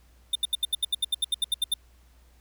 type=tone bursts; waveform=square; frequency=3600 Hz; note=A7; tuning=39 cents sharp; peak=-22 dBFS; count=15; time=0.33-1.74 s; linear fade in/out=5 ms; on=24 ms; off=75 ms; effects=added 60 Hz sine -55 dBFS peak until 2.4 s + pink hiss -64 dBFS RMS until 2.4 s